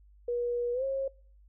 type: tone with pitch glide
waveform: sine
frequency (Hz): 481.4 to 540.4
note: B4 to C#5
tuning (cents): -44 to -44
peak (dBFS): -28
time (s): 0.28-1.08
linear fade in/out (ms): 5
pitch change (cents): +200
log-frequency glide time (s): 0.73-0.84
effects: noise-tail reverb RT60 0.5 s tail -26 dB re dry + added 50 Hz sine -55 dBFS peak until 1.48 s